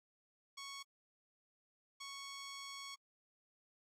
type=tone bursts at uneven times; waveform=10% pulse; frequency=1108.7 Hz; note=C#6; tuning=in tune; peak=-38 dBFS; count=2; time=0.57-0.83 / 2-2.95 s; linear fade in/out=10 ms; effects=low-pass 11000 Hz 12 dB/octave + AAC 48 kbps